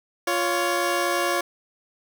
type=tone pair together; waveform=15% pulse; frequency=349.2 / 559.4 Hz; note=F4 / C#5; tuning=0 / +16 cents; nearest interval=minor sixth; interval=816 cents; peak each=-18 dBFS; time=0.27-1.41 s; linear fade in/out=5 ms; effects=none